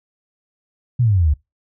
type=exponential sweep; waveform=sine; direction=down; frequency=129.4 to 68.9 Hz; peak=-12 dBFS; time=0.99-1.34 s; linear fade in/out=10 ms; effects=noise-tail reverb RT60 0.2 s tail -23 dB re dry